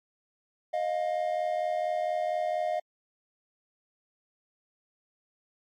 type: tone pair together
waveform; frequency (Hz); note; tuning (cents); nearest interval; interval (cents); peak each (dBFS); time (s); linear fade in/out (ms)
triangle; 622.3 / 706.6; D#5 / F5; 0 / +20; major second; 220; -28; 0.73-2.8; 10
effects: AAC 64 kbps